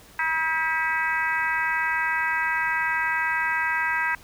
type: harmonic tone with a mistuned harmonic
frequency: 320 Hz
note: D#4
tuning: 49 cents sharp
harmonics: 3 / 4 / 5 / 6 / 7 / 8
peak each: -28 / -33 / -26 / -27 / -35 / -34 dBFS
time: 0.19-4.15 s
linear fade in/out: 2 ms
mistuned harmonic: 6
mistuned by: +36 cents
effects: pink hiss -50 dBFS RMS until 4.23 s